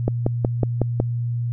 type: click train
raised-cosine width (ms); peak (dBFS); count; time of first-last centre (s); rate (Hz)
2; -6; 6; 0.08-1.001; 5.43
effects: added 119 Hz sine -21 dBFS peak until 1.52 s